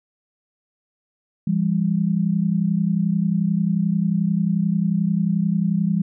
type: tone pair together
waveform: sine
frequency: 169.3 / 200.6 Hz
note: E3 / G3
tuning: +46 / +40 cents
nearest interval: minor third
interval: 294 cents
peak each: -20 dBFS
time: 1.47-6.02 s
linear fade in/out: 5 ms
effects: none